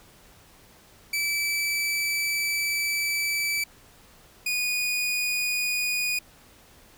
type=tone pair in turn; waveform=sawtooth; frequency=2311 / 2465 Hz; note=D7 / D#7; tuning=-28 / -17 cents; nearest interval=minor second; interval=111 cents; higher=second; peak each=-21 dBFS; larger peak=neither; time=1.13-3.64 / 4.46-6.19 s; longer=first; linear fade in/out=5 ms; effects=pink hiss -54 dBFS RMS until 6.97 s